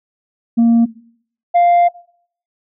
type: tone pair in turn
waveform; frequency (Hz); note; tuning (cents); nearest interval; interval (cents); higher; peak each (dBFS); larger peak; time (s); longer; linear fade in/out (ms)
sine; 232.2 / 697.6; A#3 / F5; -7 / -2; octave + perfect fifth; 1905; second; -5; neither; 0.57-0.86 / 1.54-1.89; second; 20
effects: noise-tail reverb RT60 0.6 s tail -21 dB re dry + tanh soft clip ceiling -7 dBFS